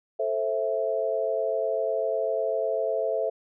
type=chord; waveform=sine; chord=A minor; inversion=none; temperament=just; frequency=440 / 528 / 660 Hz; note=A4 / C5 / E5; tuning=0 / +16 / +2 cents; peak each=-29 / -29 / -27 dBFS; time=0.19-3.3 s; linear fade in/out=10 ms; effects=none